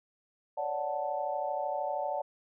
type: chord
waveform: sine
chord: D major seventh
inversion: third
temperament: equal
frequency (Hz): 554.4 / 587.3 / 740 / 880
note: C#5 / D5 / F#5 / A5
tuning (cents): 0 / 0 / 0 / 0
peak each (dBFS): -39 / -35 / -35 / -36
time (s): 0.57-2.22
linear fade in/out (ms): 10
effects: none